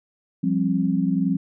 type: chord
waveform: sine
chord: F suspended second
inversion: none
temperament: equal with one note detuned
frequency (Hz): 174.61 / 196 / 266.4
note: F3 / G3 / C4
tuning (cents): 0 / 0 / +31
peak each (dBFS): -23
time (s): 0.43-1.37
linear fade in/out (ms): 10
effects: none